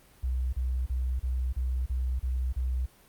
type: tone bursts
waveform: sine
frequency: 63.3 Hz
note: B1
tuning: 43 cents sharp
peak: -26 dBFS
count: 8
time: 0.23-2.861 s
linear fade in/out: 10 ms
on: 300 ms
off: 33 ms
effects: pink hiss -58 dBFS RMS until 3.08 s + Opus 32 kbps